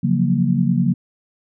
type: chord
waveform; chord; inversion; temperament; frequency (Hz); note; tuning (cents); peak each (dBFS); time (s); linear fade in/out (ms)
sine; Gb major seventh; second; equal; 138.59 / 174.61 / 185 / 233.1; Db3 / F3 / Gb3 / Bb3; 0 / 0 / 0 / 0; -20; 0.03-0.94; 10
effects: none